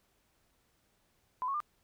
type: tone with pitch steps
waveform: sine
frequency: 1008 / 1099.2 / 1198.7 Hz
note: B5 / C#6 / D6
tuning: +35 / -15 / +35 cents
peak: -31 dBFS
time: 1.42-1.603 s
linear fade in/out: 0 ms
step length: 61 ms
effects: pink hiss -73 dBFS RMS until 1.83 s